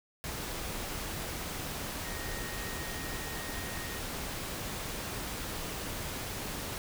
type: tone in noise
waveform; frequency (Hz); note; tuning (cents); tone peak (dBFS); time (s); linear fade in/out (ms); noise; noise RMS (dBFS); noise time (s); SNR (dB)
sine; 1864.7; A#6; 0; -45; 2.05-3.99; 0; pink; -38; 0.24-6.78; -10
effects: none